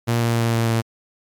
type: tone with pitch steps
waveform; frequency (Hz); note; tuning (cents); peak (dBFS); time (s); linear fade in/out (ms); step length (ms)
sawtooth; 117.6 / 116.72 / 115.85 / 114.98 / 114.12; A#2 / A#2 / A#2 / A#2 / A#2; +16 / +3 / -10 / -23 / -36; -13; 0.07-0.82; 20; 150
effects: MP3 96 kbps